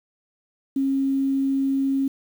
sine tone with quantisation, 271.4 Hz, C#4, 36 cents flat, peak -19 dBFS, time 0.76-2.08 s, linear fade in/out 5 ms, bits 8, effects none

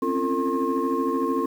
sine tone cluster, 261.1 / 274.3 / 342.8 / 450.8 / 1071 Hz, C4 / C#4 / F4 / A4 / C6, -3 / -18 / -32 / +42 / +40 cents, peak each -27 dBFS, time 0.02-1.46 s, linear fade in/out 5 ms, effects tanh soft clip ceiling -14 dBFS + 8-bit

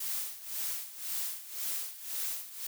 blue noise with tremolo, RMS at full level -34 dBFS, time 0-2.67 s, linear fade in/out 5 ms, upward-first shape sine, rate 1.9 Hz, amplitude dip 80%, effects none

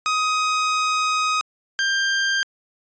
sawtooth tone pair in turn, 1256 / 1587.6 Hz, D#6 / G6, +16 / +22 cents, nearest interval major third, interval 406 cents, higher second, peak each -15 dBFS, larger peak neither, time 0.06-1.41 / 1.79-2.43 s, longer first, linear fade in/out 0 ms, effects resampled to 16000 Hz

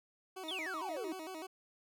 20% pulse tone with vibrato, 345.1 Hz, F4, 21 cents flat, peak -38 dBFS, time 0.36-1.47 s, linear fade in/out 10 ms, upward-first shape square, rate 6.6 Hz, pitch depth 150 cents each way
triangle exponential sweep, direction down, 3709 to 293.7 Hz, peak -37 dBFS, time 0.48-1.13 s, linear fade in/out 5 ms
effects none

